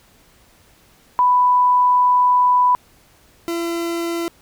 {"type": "tone pair in turn", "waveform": ["sine", "40% pulse"], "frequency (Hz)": [992, 338.2], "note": ["B5", "E4"], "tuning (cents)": [7, 44], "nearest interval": "octave + perfect fifth", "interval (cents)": 1863, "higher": "first", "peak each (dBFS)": [-11, -20], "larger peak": "first", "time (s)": [[1.19, 2.75], [3.48, 4.28]], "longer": "first", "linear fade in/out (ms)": 0, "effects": ["pink hiss -53 dBFS RMS until 4.41 s"]}